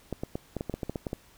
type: clicks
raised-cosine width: 2 ms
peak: -18 dBFS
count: 12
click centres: 0.127 / 0.235 / 0.355 / 0.567 / 0.609 / 0.697 / 0.74 / 0.832 / 0.896 / 0.958 / 1.068 / 1.131 s
effects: pink hiss -58 dBFS RMS until 1.37 s